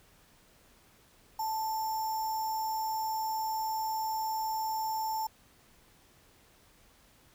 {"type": "tone with sample-and-hold", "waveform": "sine", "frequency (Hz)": 880, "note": "A5", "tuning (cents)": 0, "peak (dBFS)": -30, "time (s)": [1.39, 5.27], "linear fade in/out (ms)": 5, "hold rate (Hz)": 6300, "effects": ["pink hiss -62 dBFS RMS until 7.34 s"]}